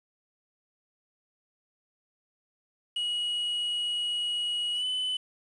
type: tone with pitch glide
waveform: triangle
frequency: 2908 to 3012 Hz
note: F#7 to F#7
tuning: -31 to +30 cents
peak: -26 dBFS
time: 2.96-5.17 s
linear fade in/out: 5 ms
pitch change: +61 cents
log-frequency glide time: 4.74-4.86 s
effects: resampled to 24000 Hz + 9-bit